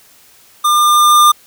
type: tone with level ramp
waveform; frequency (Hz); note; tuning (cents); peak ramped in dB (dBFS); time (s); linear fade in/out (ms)
square; 1201; D6; +38; -10 to -5; 0.64-1.32; 10
effects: white hiss -46 dBFS RMS until 1.46 s